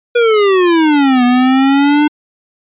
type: exponential two-way sweep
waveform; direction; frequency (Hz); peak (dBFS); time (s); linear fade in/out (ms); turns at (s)
square; down then up; 486.4 to 243.6 to 301.5; -8; 0.15-2.08; 10; 1.24
effects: resampled to 8000 Hz